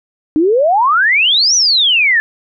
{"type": "exponential two-way sweep", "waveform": "sine", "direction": "up then down", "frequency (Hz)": [294.4, 6070, 1721], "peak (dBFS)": -8, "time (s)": [0.36, 2.2], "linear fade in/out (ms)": 0, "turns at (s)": 1.55, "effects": []}